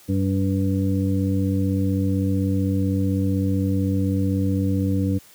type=harmonic tone with a mistuned harmonic; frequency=95.8 Hz; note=G2; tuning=39 cents flat; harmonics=1 / 2 / 3 / 5; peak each=-21 / -24 / -24 / -32 dBFS; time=0.08-5.19 s; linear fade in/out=20 ms; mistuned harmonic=5; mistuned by=+37 cents; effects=white hiss -50 dBFS RMS until 5.34 s + high-pass 60 Hz 12 dB/octave